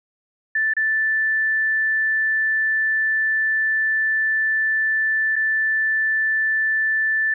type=tone with dropouts; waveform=sine; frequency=1760 Hz; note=A6; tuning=in tune; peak=-17 dBFS; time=0.55-7.34 s; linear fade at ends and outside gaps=5 ms; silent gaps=0.737-0.766 / 5.358-5.362 s; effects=none